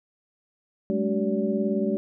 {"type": "tone cluster", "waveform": "sine", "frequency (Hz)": [196.6, 214.9, 287.7, 381.6, 574], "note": ["G3", "A3", "D4", "G4", "D5"], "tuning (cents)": [5, -41, -36, -47, -40], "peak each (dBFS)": [-29, -26, -32, -28, -31], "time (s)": [0.9, 1.97], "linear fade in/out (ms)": 0, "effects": []}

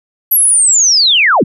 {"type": "linear sweep", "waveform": "sine", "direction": "down", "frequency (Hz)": [11840, 107], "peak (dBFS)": -6, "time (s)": [0.31, 1.44], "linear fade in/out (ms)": 10, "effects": []}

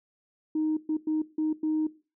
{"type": "tone bursts at uneven times", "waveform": "sine", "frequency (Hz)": 311.1, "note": "D#4", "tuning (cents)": 0, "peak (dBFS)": -23, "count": 5, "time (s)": [[0.55, 0.77], [0.89, 0.97], [1.07, 1.22], [1.38, 1.53], [1.63, 1.87]], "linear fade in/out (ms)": 5, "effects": ["noise-tail reverb RT60 0.3 s tail -17 dB re dry", "tanh soft clip ceiling -20 dBFS"]}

